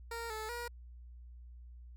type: tone with pitch steps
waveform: 15% pulse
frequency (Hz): 463.8 / 434.9 / 477.6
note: A#4 / A4 / A#4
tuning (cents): -9 / -20 / +42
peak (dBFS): -33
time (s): 0.11-0.68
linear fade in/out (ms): 5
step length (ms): 190
effects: added 60 Hz sine -49 dBFS peak until 1.96 s